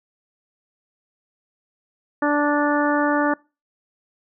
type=harmonic tone; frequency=292.7 Hz; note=D4; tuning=6 cents flat; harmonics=1 / 2 / 3 / 4 / 5 / 6; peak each=-20 / -23 / -25 / -26 / -27 / -28 dBFS; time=2.22-3.34 s; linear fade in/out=5 ms; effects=noise-tail reverb RT60 0.3 s tail -25 dB re dry